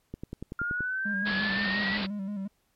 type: click train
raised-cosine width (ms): 3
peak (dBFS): -23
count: 8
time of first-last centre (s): 0.14-0.807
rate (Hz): 10.5
type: exponential sweep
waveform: sine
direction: up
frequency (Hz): 1396.9 to 1964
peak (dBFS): -28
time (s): 0.59-1.97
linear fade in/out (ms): 2
type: tone with vibrato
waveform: triangle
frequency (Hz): 199.9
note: G3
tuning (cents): +34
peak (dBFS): -29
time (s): 1.05-2.48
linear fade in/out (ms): 10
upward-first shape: square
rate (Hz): 5.7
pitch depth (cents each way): 57
type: low-pass noise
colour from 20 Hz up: white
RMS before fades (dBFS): -34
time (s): 1.25-2.07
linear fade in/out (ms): 20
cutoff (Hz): 4700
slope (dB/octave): 96
effects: pink hiss -72 dBFS RMS until 2.75 s + MP3 64 kbps